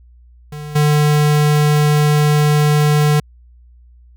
square tone with level steps, 149.2 Hz, D3, 28 cents sharp, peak -27 / -11 dBFS, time 0.52-3.2 s, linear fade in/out 5 ms, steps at 0.75 s, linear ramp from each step 10 ms, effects added 60 Hz sine -42 dBFS peak until 4.16 s

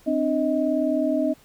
sine tone cluster, 261.3 / 300.7 / 630 Hz, C4 / D4 / D#5, -2 / +41 / +21 cents, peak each -24 dBFS, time 0.06-1.34 s, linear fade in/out 20 ms, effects pink hiss -55 dBFS RMS until 1.44 s

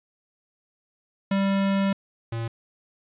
square tone pair in turn, 196 / 114.94 Hz, G3 / A#2, 0 / -24 cents, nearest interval major sixth, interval 924 cents, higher first, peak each -21 / -28 dBFS, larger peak first, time 1.31-1.93 / 2.32-2.48 s, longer first, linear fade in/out 5 ms, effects resampled to 8000 Hz + 9-bit

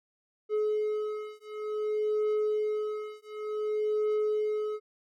triangle beating tone pair, 425.4 / 425.95 Hz, G#4 / G#4, +42 / +44 cents, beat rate 0.55 Hz, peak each -29 dBFS, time 0.49-4.8 s, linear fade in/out 50 ms, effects none

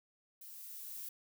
violet noise with level ramp, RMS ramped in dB -52 to -44 dBFS, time 0.41-1.09 s, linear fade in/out 5 ms, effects none

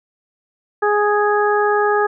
harmonic tone, 415.5 Hz, G#4, 1 cent sharp, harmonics 1 / 2 / 3 / 4, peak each -16 / -19 / -21 / -22 dBFS, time 0.82-2.07 s, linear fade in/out 10 ms, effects none

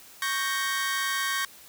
sawtooth chord, G diminished, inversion second, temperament equal, 1108.7 / 1568 / 1864.7 Hz, Db6 / G6 / Bb6, 0 / 0 / 0 cents, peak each -27 dBFS, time 0.22-1.45 s, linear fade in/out 2 ms, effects white hiss -50 dBFS RMS until 1.68 s

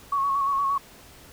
sine tone with vibrato, 1108.7 Hz, C#6, in tune, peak -21 dBFS, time 0.12-0.78 s, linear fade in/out 5 ms, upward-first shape square, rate 8.6 Hz, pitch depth 29 cents each way, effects pink hiss -49 dBFS RMS until 1.32 s

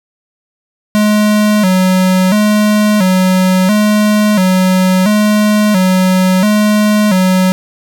square tone with vibrato, 197.8 Hz, G3, 16 cents sharp, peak -8 dBFS, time 0.95-7.52 s, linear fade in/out 0 ms, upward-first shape square, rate 0.73 Hz, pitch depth 110 cents each way, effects none

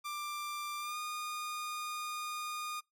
sawtooth tone with pitch glide, 1184 to 1222.2 Hz, D6 to D#6, +14 to -31 cents, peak -34 dBFS, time 0.04-2.81 s, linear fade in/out 20 ms, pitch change +55 cents, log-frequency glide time 0.79-0.97 s, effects noise-tail reverb RT60 0.2 s tail -25 dB re dry

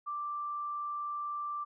sine tone, 1176 Hz, D6, 2 cents sharp, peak -34 dBFS, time 0.06-1.65 s, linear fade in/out 20 ms, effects none

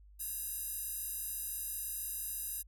square tone with high-pass filter, 553 Hz, C#5, 4 cents flat, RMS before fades -40 dBFS, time 0.19-2.63 s, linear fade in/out 20 ms, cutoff 11000 Hz, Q 1.6, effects added 50 Hz sine -55 dBFS peak until 2.67 s

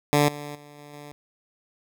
10% pulse tone with level steps, 146.4 Hz, D3, 5 cents flat, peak -9 / -26 / -37 / -35 / -32 dBFS, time 0.13-1.12 s, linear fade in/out 0 ms, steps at 0.28 / 0.55 / 0.78 / 0.93 s, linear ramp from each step 5 ms, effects none

